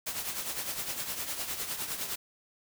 white noise with tremolo, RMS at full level -33 dBFS, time 0.06-2.16 s, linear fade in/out 10 ms, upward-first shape triangle, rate 9.8 Hz, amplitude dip 65%, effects none

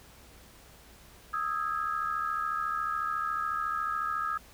sine tone cluster, 1248 / 1322 / 1648 Hz, D#6 / E6 / G#6, +5 / +5 / -14 cents, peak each -31 / -34 / -37 dBFS, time 1.33-4.38 s, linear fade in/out 10 ms, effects added 60 Hz sine -58 dBFS peak until 4.53 s + pink hiss -55 dBFS RMS until 4.53 s

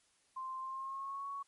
sine tone with pitch glide, 1046.5 to 1115.2 Hz, C6 to C#6, 0 to +10 cents, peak -39 dBFS, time 0.36-1.43 s, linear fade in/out 10 ms, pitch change +110 cents, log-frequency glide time 0.6-1.27 s, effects white hiss -72 dBFS RMS until 1.47 s + MP3 48 kbps

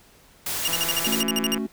white noise, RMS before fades -28 dBFS, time 0.46-1.22 s, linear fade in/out 5 ms
sawtooth tone bursts, 2834 Hz, F7, 25 cents sharp, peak -18 dBFS, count 12, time 0.65-1.546 s, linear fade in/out 0 ms, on 27 ms, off 52 ms
click train, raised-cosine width 0.5 ms, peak -19 dBFS, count 151, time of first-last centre 0.68-1.578 s, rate 167 Hz
triangle chord, F# minor, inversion first, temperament equal, 220 / 277.2 / 370 Hz, A3 / C#4 / F#4, 0 / 0 / 0 cents, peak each -25 / -29 / -30 dBFS, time 1.06-1.67 s, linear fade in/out 10 ms
effects pink hiss -54 dBFS RMS until 1.72 s

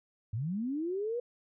sine linear sweep, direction up, 97.9 to 493.9 Hz, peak -31 dBFS, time 0.33-1.2 s, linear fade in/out 5 ms, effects none

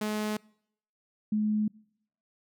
sawtooth / sine tone pair in turn, 212.7 / 212.7 Hz, G#3 / G#3, +42 / +42 cents, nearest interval unison, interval 0 cents, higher neither, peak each -25 / -24 dBFS, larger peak second, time 0.01-0.37 / 1.32-1.68 s, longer neither, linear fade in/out 5 ms, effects noise-tail reverb RT60 0.7 s tail -25 dB re dry

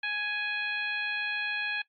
harmonic tone, 833 Hz, G#5, 5 cents sharp, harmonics 1 / 2 / 3 / 4 / 5, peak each -43 / -32 / -33 / -40 / -43 dBFS, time 0.03-1.82 s, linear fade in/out 5 ms, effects noise-tail reverb RT60 0.1 s tail -20 dB re dry + AAC 64 kbps

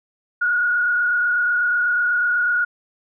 sine tone with frequency modulation, 1444 Hz, F#6, 43 cents flat, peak -16 dBFS, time 0.41-2.65 s, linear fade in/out 10 ms, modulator 28.1 Hz, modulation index 1.2, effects none

